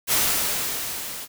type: noise with level ramp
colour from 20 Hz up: white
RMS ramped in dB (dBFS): -19 to -35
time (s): 0.07-1.28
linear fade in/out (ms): 50
effects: none